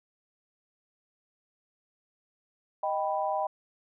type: chord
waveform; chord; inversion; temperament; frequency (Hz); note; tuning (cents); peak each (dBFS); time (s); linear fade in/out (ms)
sine; Eb augmented; none; equal; 622.3 / 784 / 987.8; Eb5 / G5 / B5; 0 / 0 / 0; -31 / -30 / -33; 2.83-3.47; 5
effects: none